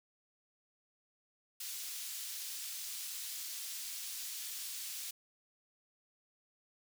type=high-pass noise; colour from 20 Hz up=pink; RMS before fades=-43 dBFS; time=1.6-5.11 s; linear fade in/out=5 ms; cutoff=4200 Hz; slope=12 dB/octave; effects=none